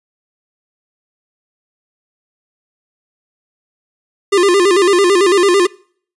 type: tone with vibrato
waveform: square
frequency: 375.9 Hz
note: F#4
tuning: 27 cents sharp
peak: -9 dBFS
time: 4.32-5.67 s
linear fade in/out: 10 ms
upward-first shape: square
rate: 9 Hz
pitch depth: 110 cents each way
effects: noise-tail reverb RT60 0.5 s tail -23 dB re dry + resampled to 24000 Hz